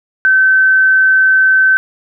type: tone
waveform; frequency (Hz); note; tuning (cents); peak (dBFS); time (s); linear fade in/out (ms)
sine; 1536; G6; -36; -6; 0.25-1.77; 0
effects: none